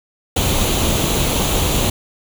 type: noise with comb filter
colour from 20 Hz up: pink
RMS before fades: -17 dBFS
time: 0.36-1.9 s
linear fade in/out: 5 ms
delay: 0.29 ms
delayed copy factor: +0.55
effects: none